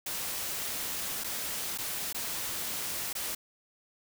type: noise with dropouts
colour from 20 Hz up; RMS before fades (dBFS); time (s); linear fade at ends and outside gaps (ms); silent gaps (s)
white; -35; 0.06-3.35; 5; 1.238-1.243 / 1.777-1.784 / 2.129-2.145 / 3.13-3.151
effects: none